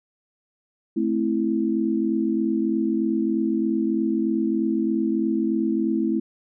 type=chord; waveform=sine; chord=A minor; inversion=none; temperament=equal with one note detuned; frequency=218.4 / 261.6 / 329.6 Hz; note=A3 / C4 / E4; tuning=-13 / 0 / 0 cents; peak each=-24 / -26 / -23 dBFS; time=0.96-6.2 s; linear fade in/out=10 ms; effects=none